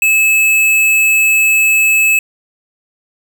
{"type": "tone with hard clipping", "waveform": "sine", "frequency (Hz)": 2600, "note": "E7", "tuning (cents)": -24, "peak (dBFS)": -9, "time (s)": [0.02, 2.19], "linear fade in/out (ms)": 2, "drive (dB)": 16, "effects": []}